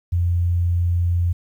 sine tone, 87 Hz, F2, 6 cents flat, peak -16 dBFS, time 0.12-1.33 s, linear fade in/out 10 ms, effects 9-bit

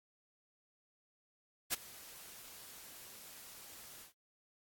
white noise with ADSR envelope, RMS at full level -32 dBFS, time 1.7-4.13 s, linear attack 34 ms, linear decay 17 ms, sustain -21 dB, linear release 110 ms, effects AAC 64 kbps

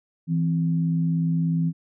sine tone pair together, 164.81 / 261.6 Hz, E3 / C4, 0 / 0 cents, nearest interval minor sixth, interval 800 cents, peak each -20 / -30 dBFS, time 0.27-1.73 s, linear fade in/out 50 ms, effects none

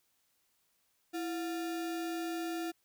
sine tone with sample-and-hold, 332.3 Hz, E4, 14 cents sharp, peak -34 dBFS, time 1.13-2.72 s, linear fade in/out 20 ms, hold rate 1050 Hz, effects white hiss -75 dBFS RMS until 2.84 s

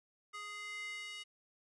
square tone with high-pass filter sweep, 415.3 Hz, G#4, in tune, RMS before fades -45 dBFS, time 0.33-1.24 s, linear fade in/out 20 ms, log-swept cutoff 1500 to 2600 Hz, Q 4.4, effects resampled to 24000 Hz

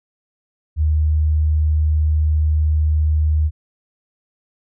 sine tone, 76.9 Hz, D#2, 20 cents flat, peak -13 dBFS, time 0.76-3.51 s, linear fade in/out 50 ms, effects none

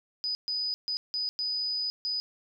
sine tone bursts at uneven times, 4978 Hz, D#8, in tune, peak -28 dBFS, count 6, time 0.24-0.35 / 0.48-0.74 / 0.88-0.97 / 1.14-1.29 / 1.39-1.9 / 2.05-2.2 s, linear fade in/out 0 ms, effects 11-bit

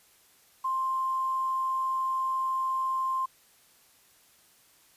sine tone with quantisation, 1051 Hz, C6, 7 cents sharp, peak -26 dBFS, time 0.64-3.26 s, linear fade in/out 10 ms, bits 9, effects white hiss -61 dBFS RMS until 4.96 s + resampled to 32000 Hz

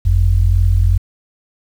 sine tone pair together, 47.52 / 90 Hz, F#1 / F#2, +47 / -47 cents, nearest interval major seventh, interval 1106 cents, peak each -12 dBFS, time 0.05-0.98 s, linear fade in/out 10 ms, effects 7-bit

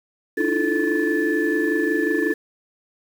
sine tone cluster, 295.2 / 321 / 346.3 / 435.8 / 1743 Hz, D4 / E4 / F4 / A4 / A6, +9 / -46 / -15 / -17 / -17 cents, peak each -24 dBFS, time 0.37-2.34 s, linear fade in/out 10 ms, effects tanh soft clip ceiling -10 dBFS + 7-bit

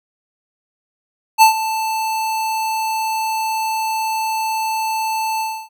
square tone with ADSR envelope, 882 Hz, A5, 4 cents sharp, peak -5 dBFS, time 1.38-5.69 s, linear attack 39 ms, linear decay 110 ms, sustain -14 dB, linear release 290 ms, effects none

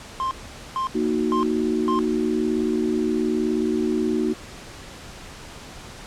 triangle tone bursts, 1053 Hz, C6, 11 cents sharp, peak -20 dBFS, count 4, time 0.2-1.99 s, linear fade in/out 0 ms, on 110 ms, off 450 ms
sine chord, D# minor, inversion second, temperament equal, 233.1 / 311.1 / 370 Hz, A#3 / D#4 / F#4, 0 / 0 / 0 cents, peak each -24 dBFS, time 0.94-4.34 s, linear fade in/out 20 ms
effects pink hiss -40 dBFS RMS until 6.06 s + low-pass 8000 Hz 12 dB/octave

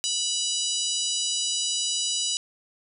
harmonic tone with a mistuned harmonic, 981 Hz, B5, 12 cents flat, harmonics 3 / 4 / 5 / 6 / 7 / 8 / 9, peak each -30 / -31 / -32 / -33 / -33 / -34 / -35 dBFS, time 0.04-2.37 s, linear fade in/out 0 ms, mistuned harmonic 9, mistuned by +49 cents, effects none

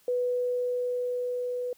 sine tone with level ramp, 493.9 Hz, B4, in tune, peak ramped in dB -24 to -29 dBFS, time 0.08-1.73 s, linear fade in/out 2 ms, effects white hiss -62 dBFS RMS until 1.77 s

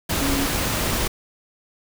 sine tone in noise, 277.2 Hz, C#4, in tune, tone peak -23 dBFS, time 0.21-0.46 s, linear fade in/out 10 ms, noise pink, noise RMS -23 dBFS, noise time 0.09-1.08 s, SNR -3 dB, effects none

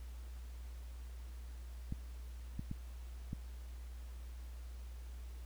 clicks, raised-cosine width 5 ms, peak -27 dBFS, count 4, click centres 1.924 / 2.594 / 2.714 / 3.331 s, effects added 60 Hz sine -45 dBFS peak until 5.45 s + pink hiss -63 dBFS RMS until 5.45 s

